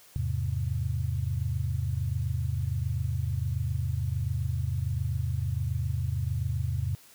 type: chord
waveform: sine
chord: E augmented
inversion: none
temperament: equal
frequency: 82.41 / 103.83 / 130.81 Hz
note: E2 / G#2 / B#2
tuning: 0 / 0 / 0 cents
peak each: -31 dBFS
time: 0.16-6.95 s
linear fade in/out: 0 ms
effects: white hiss -55 dBFS RMS until 7.14 s